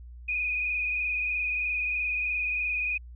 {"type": "tone with frequency modulation", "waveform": "sine", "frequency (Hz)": 2476, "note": "D#7", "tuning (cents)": -9, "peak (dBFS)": -26, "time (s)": [0.28, 2.98], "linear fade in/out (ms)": 10, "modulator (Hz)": 23.1, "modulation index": 2.3, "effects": ["added 60 Hz sine -42 dBFS peak until 3.15 s"]}